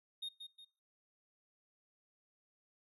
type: tone with echo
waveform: triangle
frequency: 3700 Hz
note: A#7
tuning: 14 cents flat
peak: -38 dBFS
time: 0.22-0.29 s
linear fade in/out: 10 ms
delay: 180 ms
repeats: 2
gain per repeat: -7 dB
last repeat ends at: 0.65 s
effects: noise-tail reverb RT60 0.5 s tail -26 dB re dry + resampled to 32000 Hz